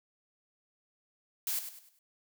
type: noise with echo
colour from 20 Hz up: blue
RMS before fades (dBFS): -33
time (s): 1.47-1.59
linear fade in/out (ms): 2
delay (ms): 100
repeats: 4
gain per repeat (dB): -9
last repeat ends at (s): 1.99
effects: none